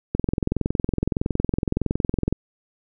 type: click train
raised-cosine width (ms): 3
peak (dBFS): -8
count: 48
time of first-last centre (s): 0.15-2.326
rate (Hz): 21.6
effects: none